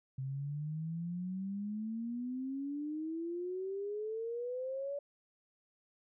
sine exponential sweep, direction up, 130.81 to 575 Hz, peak -36 dBFS, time 0.18-4.99 s, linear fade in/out 5 ms, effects none

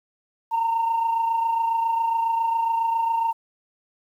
sine tone pair together, 912.7 / 940 Hz, A#5 / A#5, -37 / +14 cents, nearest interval minor second, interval 51 cents, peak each -19 / -28 dBFS, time 0.51-3.33 s, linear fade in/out 20 ms, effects tanh soft clip ceiling -16 dBFS + 9-bit

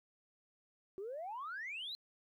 sine exponential sweep, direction up, 370 to 4186 Hz, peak -40 dBFS, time 0.98-1.95 s, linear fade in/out 0 ms, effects tanh soft clip ceiling -37 dBFS + 13-bit

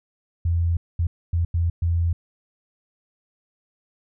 sine tone bursts at uneven times, 84.8 Hz, E2, 50 cents sharp, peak -18 dBFS, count 5, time 0.45-0.77 / 0.99-1.07 / 1.33-1.45 / 1.54-1.7 / 1.82-2.13 s, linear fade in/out 5 ms, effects none

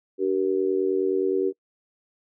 sine tone with amplitude modulation, 382.6 Hz, G4, 42 cents flat, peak -16 dBFS, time 0.18-1.53 s, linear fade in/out 50 ms, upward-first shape sine, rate 89.7 Hz, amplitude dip 95%, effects noise-tail reverb RT60 0.1 s tail -25 dB re dry

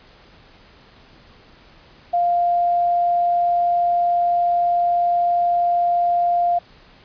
sine tone, 698.5 Hz, F5, in tune, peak -15 dBFS, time 2.13-6.59 s, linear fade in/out 10 ms, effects pink hiss -49 dBFS RMS until 7.04 s + resampled to 11025 Hz

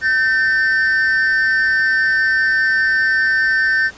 triangle tone pair together, 1543 / 1797.5 Hz, G6 / A6, -28 / +36 cents, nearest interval minor third, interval 264 cents, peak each -14 dBFS, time 0.01-3.91 s, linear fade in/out 50 ms, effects pink hiss -41 dBFS RMS until 3.97 s + resampled to 16000 Hz

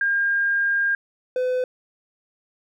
sine / triangle tone pair in turn, 1610 / 505.9 Hz, G6 / B4, +46 / +42 cents, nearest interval octave + minor sixth, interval 2004 cents, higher first, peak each -18 dBFS, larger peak neither, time 0.01-0.95 / 1.36-1.64 s, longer first, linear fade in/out 2 ms, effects none

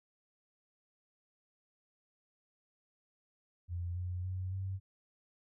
sine tone with pitch steps, 87.31 / 89.97 / 92.72 / 95.54 Hz, F2 / F#2 / F#2 / G2, 0 / -48 / +4 / -44 cents, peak -35 dBFS, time 3.68-4.8 s, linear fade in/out 50 ms, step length 280 ms, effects none

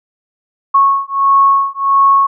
sine beating tone pair, 1100 / 1101.5 Hz, C#6 / C#6, -14 / -11 cents, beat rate 1.5 Hz, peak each -11 dBFS, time 0.74-2.27 s, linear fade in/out 10 ms, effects none

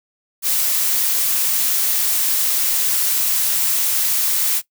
blue noise, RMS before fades -18 dBFS, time 0.42-4.62 s, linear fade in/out 50 ms, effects noise-tail reverb RT60 0.1 s tail -18 dB re dry

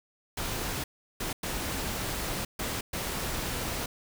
pink noise bursts at uneven times, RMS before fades -33 dBFS, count 5, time 0.37-0.84 / 1.2-1.33 / 1.43-2.45 / 2.59-2.81 / 2.93-3.86 s, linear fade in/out 5 ms, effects none

